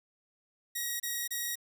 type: tone bursts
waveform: 5% pulse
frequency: 1896 Hz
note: A#6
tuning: 29 cents sharp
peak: -22 dBFS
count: 3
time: 0.75-1.556 s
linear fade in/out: 10 ms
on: 250 ms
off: 28 ms
effects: none